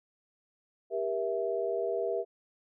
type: chord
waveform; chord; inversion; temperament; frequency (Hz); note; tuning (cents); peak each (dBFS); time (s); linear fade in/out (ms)
sine; E diminished; first; just; 395.6 / 474.7 / 659.3; G4 / Bb4 / E5; +16 / +31 / 0; -33; 0.9-2.25; 50
effects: none